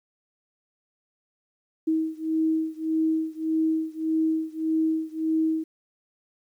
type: beating tone pair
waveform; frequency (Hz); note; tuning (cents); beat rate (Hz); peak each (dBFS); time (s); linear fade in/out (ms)
sine; 318 / 319.7; D#4 / D#4; +38 / +47; 1.7; -25 / -26; 1.87-5.64; 10
effects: 10-bit